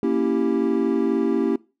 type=chord; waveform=triangle; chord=A# diminished seventh; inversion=none; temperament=equal; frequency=233.1 / 277.2 / 329.6 / 392 Hz; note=A#3 / C#4 / E4 / G4; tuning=0 / 0 / 0 / 0 cents; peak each=-22 dBFS; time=0.03-1.56 s; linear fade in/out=2 ms; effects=noise-tail reverb RT60 0.3 s tail -21 dB re dry